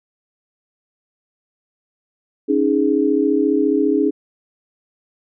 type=chord; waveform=sine; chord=C# suspended second; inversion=none; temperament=just; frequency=277.2 / 311.8 / 415.8 Hz; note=C#4 / D#4 / G#4; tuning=0 / +4 / +2 cents; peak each=-18 dBFS; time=2.48-4.11 s; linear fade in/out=20 ms; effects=none